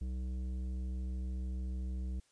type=tone with tanh clipping; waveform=sine; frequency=63.3 Hz; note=B1; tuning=43 cents sharp; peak=-37 dBFS; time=0.01-2.2 s; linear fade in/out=5 ms; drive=11 dB; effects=white hiss -71 dBFS RMS until 2.31 s + resampled to 22050 Hz